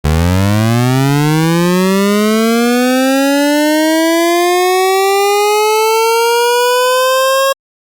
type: linear sweep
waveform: 25% pulse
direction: up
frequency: 73.42 to 546 Hz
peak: -5 dBFS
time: 0.04-7.53 s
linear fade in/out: 10 ms
effects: Opus 48 kbps